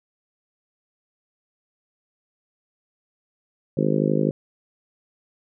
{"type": "harmonic tone", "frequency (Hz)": 51.91, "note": "G#1", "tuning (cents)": 0, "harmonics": [3, 4, 5, 6, 7, 8, 9, 10], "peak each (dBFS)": [-24, -25, -26, -27, -27, -28, -29, -29], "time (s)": [3.77, 4.31], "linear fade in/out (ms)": 5, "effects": []}